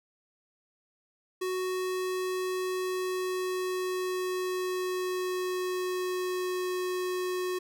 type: tone with pitch glide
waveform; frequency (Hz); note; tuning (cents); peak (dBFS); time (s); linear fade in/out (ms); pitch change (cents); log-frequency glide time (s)
square; 370 to 365.1; F#4 to F#4; 0 to -23; -30; 1.41-7.59; 10; -23; 2.77-6.75
effects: none